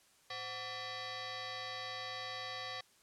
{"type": "tone with frequency modulation", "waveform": "sine", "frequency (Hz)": 1371, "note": "F6", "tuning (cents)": -32, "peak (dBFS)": -40, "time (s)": [0.3, 2.81], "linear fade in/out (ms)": 5, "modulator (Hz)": 630, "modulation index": 5.4, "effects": ["white hiss -67 dBFS RMS until 3.02 s", "low-pass 10000 Hz 12 dB/octave"]}